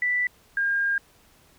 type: tone pair in turn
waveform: sine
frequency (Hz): 1975.5 / 1612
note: B6 / G6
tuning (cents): 0 / +48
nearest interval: major third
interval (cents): 352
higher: first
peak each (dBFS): -21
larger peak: neither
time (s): 0.02-0.27 / 0.57-0.98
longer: second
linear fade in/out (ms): 2
effects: pink hiss -58 dBFS RMS until 1.58 s